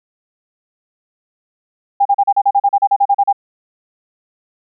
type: tone bursts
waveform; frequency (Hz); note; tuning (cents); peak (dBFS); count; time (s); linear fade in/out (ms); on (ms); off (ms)
sine; 802; G5; +39; -8; 15; 2-3.328; 10; 54; 37
effects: none